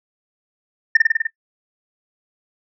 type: tone with echo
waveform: sine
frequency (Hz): 1803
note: A6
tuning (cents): +42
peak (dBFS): -5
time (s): 0.95-0.97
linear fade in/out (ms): 5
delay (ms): 50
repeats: 6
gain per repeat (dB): -2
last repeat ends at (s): 1.27
effects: noise-tail reverb RT60 0.1 s tail -19 dB re dry + tanh soft clip ceiling -5 dBFS